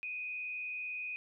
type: tone with frequency modulation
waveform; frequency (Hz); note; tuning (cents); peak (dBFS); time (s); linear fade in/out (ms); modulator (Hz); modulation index
sine; 2489; D#7; 0; -37; 0.03-1.16; 0; 80.2; 0.68
effects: none